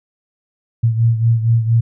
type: beating tone pair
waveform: sine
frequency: 114.2 / 118.5 Hz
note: A#2 / A#2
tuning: -35 / +29 cents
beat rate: 4.3 Hz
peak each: -12 / -18 dBFS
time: 0.83-1.81 s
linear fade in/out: 10 ms
effects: none